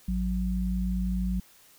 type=tone pair together; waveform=sine; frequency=54.64 / 183.8 Hz; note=A1 / F#3; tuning=-11 / -11 cents; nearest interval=octave + major sixth; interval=2100 cents; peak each=-28 dBFS; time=0.08-1.4 s; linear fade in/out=5 ms; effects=white hiss -57 dBFS RMS until 1.78 s